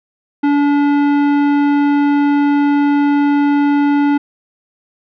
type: tone with tanh clipping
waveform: sine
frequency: 287.4 Hz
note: D4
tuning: 37 cents flat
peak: -12 dBFS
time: 0.43-4.18 s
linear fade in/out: 10 ms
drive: 15 dB
effects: none